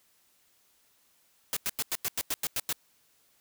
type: noise bursts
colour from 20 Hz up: white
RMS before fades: -30 dBFS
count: 10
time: 1.53-2.727 s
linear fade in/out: 0 ms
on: 36 ms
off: 93 ms
effects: white hiss -67 dBFS RMS until 3.4 s